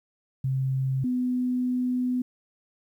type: tone pair in turn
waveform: sine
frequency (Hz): 132.6 / 250.3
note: C3 / B3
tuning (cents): +23 / +23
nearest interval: major seventh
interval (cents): 1100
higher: second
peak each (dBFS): -23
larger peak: neither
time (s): 0.44-1.04 / 1.04-2.22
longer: second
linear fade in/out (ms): 5
effects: 10-bit